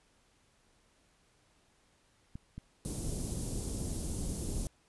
clicks, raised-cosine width 5 ms, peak -30 dBFS, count 3, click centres 2.355 / 2.58 / 3.261 s
pink band-stop noise, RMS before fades -36 dBFS, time 2.85-4.67 s, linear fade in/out 0 ms, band 330 to 9200 Hz, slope 12 dB/octave
effects pink hiss -69 dBFS RMS until 4.88 s + resampled to 24000 Hz

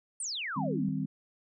sine exponential sweep, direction down, 9397 to 162.9 Hz, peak -33 dBFS, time 0.2-0.89 s, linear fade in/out 2 ms
sine chord, C minor, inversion first, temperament equal, 155.56 / 196 / 261.6 Hz, Eb3 / G3 / C4, 0 / 0 / 0 cents, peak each -34 dBFS, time 0.56-1.06 s, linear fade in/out 10 ms
effects none

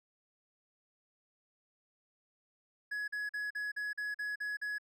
triangle tone bursts, 1683 Hz, G#6, 23 cents sharp, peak -33 dBFS, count 9, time 2.91-4.784 s, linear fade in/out 10 ms, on 170 ms, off 43 ms, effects none

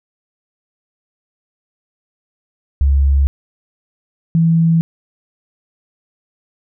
sine tone pair in turn, 69.3 / 164.82 Hz, C#2 / E3, 0 / 0 cents, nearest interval octave + minor third, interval 1500 cents, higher second, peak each -9 dBFS, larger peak neither, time 2.81-3.27 / 4.35-4.81 s, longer neither, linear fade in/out 0 ms, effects none

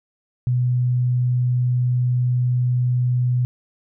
sine tone, 124.2 Hz, B2, 10 cents sharp, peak -16 dBFS, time 0.47-3.45 s, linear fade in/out 0 ms, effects none

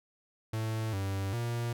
45% pulse tone with pitch steps, 110.7 / 97.4 / 118.2 Hz, A2 / G2 / A#2, +11 / -11 / +24 cents, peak -31 dBFS, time 0.53-1.73 s, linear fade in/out 5 ms, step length 400 ms, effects none

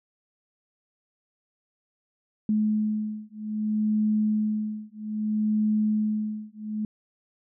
sine beating tone pair, 213.5 / 214.12 Hz, G#3 / A3, +48 / -47 cents, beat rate 0.62 Hz, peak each -26 dBFS, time 2.49-6.85 s, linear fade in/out 2 ms, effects none

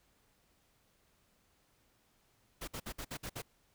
pink noise bursts, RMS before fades -42 dBFS, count 7, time 2.61-3.421 s, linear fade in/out 10 ms, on 67 ms, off 57 ms, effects pink hiss -72 dBFS RMS until 3.74 s

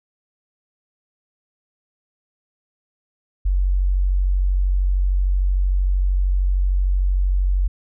sine tone, 46.55 Hz, F#1, 11 cents sharp, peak -15 dBFS, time 3.45-7.68 s, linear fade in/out 10 ms, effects none

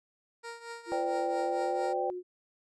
15% pulse tone with tremolo, 466.2 Hz, A#4, in tune, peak -32 dBFS, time 0.43-1.94 s, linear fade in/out 20 ms, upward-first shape triangle, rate 4.4 Hz, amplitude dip 80%
sine tone with pitch glide, 343.8 to 361.1 Hz, F4 to F#4, -27 to -42 cents, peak -35 dBFS, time 0.86-2.23 s, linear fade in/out 50 ms, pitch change +85 cents, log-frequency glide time 1.4-1.93 s
sine chord, C suspended second, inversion none, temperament equal with one note detuned, 511.6 / 587.3 / 784 Hz, C5 / D5 / G5, -39 / 0 / 0 cents, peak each -33 / -36 / -32 dBFS, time 0.92-2.1 s, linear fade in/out 0 ms
effects resampled to 22050 Hz

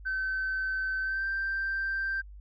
sine tone with pitch glide, 1534 to 1569.9 Hz, G6 to G6, -38 to +2 cents, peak -27 dBFS, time 0.05-2.22 s, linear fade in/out 20 ms, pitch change +40 cents, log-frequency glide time 1.01-1.26 s, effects tanh soft clip ceiling -25 dBFS + added 50 Hz sine -44 dBFS peak until 2.4 s

